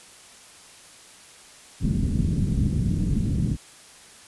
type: low-pass noise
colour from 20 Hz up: white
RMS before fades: -23 dBFS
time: 1.8-3.57 s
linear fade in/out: 50 ms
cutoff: 210 Hz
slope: 24 dB/octave
effects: white hiss -48 dBFS RMS until 4.27 s + resampled to 24000 Hz